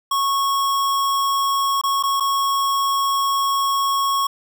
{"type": "tone with dropouts", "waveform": "square", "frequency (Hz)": 1101, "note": "C#6", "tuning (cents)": -12, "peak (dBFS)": -18, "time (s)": [0.11, 4.27], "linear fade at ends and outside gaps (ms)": 5, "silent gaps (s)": [[1.814, 1.836], [2.027, 2.035], [2.2, 2.205]], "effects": []}